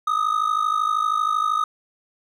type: ring-modulated tone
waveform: triangle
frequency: 1244.5 Hz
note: D#6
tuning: in tune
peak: -14 dBFS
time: 0.07-1.64 s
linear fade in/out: 2 ms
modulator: 26.4 Hz
effects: none